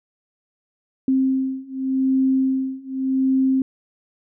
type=beating tone pair; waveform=sine; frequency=263.7 / 264.56 Hz; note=C4 / C4; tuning=+14 / +19 cents; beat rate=0.86 Hz; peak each=-21 / -20 dBFS; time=1.08-3.62 s; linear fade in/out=2 ms; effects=none